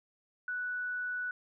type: tone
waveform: sine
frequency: 1480 Hz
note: F#6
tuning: in tune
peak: -33 dBFS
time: 0.48-1.31 s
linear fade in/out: 2 ms
effects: none